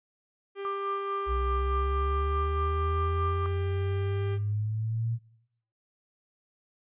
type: tone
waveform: 45% pulse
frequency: 396.8 Hz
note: G4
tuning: 21 cents sharp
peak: -34 dBFS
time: 0.55-4.39 s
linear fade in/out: 50 ms
type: tone with tremolo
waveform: sine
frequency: 1187 Hz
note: D6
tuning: 18 cents sharp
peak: -29 dBFS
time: 0.65-3.46 s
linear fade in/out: 0 ms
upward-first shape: sine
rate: 4.7 Hz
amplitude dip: 40%
type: exponential sweep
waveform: sine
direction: up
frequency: 61.5 to 116.9 Hz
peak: -27 dBFS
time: 1.26-5.19 s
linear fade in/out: 50 ms
effects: noise-tail reverb RT60 0.8 s tail -20 dB re dry + resampled to 8000 Hz